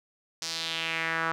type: tone with band-pass filter sweep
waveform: sawtooth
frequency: 163.6 Hz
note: E3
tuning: 13 cents flat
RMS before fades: -31 dBFS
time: 0.42-1.32 s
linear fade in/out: 0 ms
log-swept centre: 5500 to 1300 Hz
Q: 2.7
effects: none